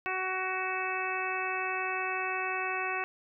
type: harmonic tone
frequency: 374.1 Hz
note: F#4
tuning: 19 cents sharp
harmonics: 1 / 2 / 3 / 4 / 5 / 6 / 7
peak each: -39 / -37 / -37 / -38 / -39 / -40 / -36 dBFS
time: 0.06-3.04 s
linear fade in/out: 0 ms
effects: none